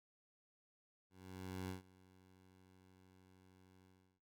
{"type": "tone with ADSR envelope", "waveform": "15% pulse", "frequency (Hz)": 93.1, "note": "F#2", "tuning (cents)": 11, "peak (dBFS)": -36, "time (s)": [1.1, 4.21], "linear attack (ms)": 590, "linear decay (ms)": 130, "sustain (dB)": -23, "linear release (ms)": 370, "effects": []}